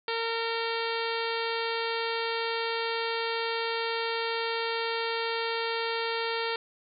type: harmonic tone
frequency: 457.9 Hz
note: A#4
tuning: 31 cents flat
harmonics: 1 / 2 / 3 / 4 / 5 / 6 / 7 / 8 / 9 / 10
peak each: -32 / -35 / -37 / -38 / -39 / -40 / -40 / -41 / -42 / -42 dBFS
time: 0.08-6.56 s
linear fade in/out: 2 ms
effects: none